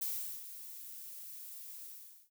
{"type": "noise with ADSR envelope", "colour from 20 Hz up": "violet", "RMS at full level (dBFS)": -36, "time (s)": [0.01, 2.3], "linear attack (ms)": 9, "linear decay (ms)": 390, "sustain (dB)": -12, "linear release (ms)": 460, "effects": ["noise-tail reverb RT60 0.1 s tail -25 dB re dry"]}